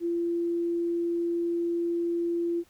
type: tone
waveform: sine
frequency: 341.6 Hz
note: F4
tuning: 38 cents flat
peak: -25 dBFS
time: 0-2.64 s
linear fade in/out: 50 ms
effects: pink hiss -62 dBFS RMS until 2.69 s